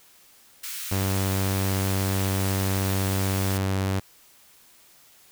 white high-pass noise, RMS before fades -34 dBFS, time 0.63-3.58 s, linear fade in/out 10 ms, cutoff 1400 Hz, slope 24 dB/octave
sawtooth tone, 96.1 Hz, G2, 34 cents flat, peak -19 dBFS, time 0.91-4 s, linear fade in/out 10 ms
effects white hiss -55 dBFS RMS until 5.31 s

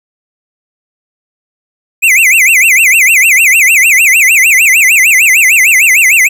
square tone with vibrato, 2347 Hz, D7, 2 cents flat, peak -4 dBFS, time 2.02-6.29 s, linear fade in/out 20 ms, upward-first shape sine, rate 6.6 Hz, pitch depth 280 cents each way, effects none

